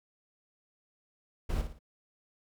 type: noise with echo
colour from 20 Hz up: brown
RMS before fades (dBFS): -31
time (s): 1.49-1.62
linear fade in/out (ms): 10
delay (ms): 57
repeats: 3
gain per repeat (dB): -8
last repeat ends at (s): 1.791
effects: none